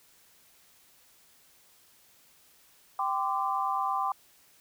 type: chord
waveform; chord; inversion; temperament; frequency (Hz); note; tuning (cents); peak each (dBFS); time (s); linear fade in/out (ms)
sine; G suspended fourth; none; equal with one note detuned; 784 / 1026.2 / 1174.7; G5 / C6 / D6; 0 / -34 / 0; -31; 2.99-4.12; 2
effects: white hiss -61 dBFS RMS until 4.6 s